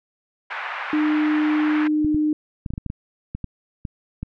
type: band-pass noise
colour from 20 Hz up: white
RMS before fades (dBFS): -30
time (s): 0.5-1.88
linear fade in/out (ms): 10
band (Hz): 750 to 2100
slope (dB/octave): 24
type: tone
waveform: sine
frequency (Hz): 304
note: D#4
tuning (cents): -40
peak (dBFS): -17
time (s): 0.93-2.33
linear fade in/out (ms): 2
type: clicks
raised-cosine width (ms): 5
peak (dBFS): -16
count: 12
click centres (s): 2.047 / 2.146 / 2.662 / 2.705 / 2.737 / 2.779 / 2.863 / 2.901 / 3.35 / 3.443 / 3.852 / 4.23
effects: none